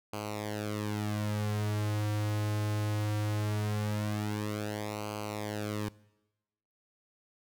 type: tone with flanger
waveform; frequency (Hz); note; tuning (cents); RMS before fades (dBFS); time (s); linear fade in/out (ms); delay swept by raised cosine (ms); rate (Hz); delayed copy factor
sawtooth; 105.3; G#2; +24; -33; 0.13-5.89; 5; 0.55 to 5.25; 0.2; -0.8
effects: noise-tail reverb RT60 1.0 s tail -22 dB re dry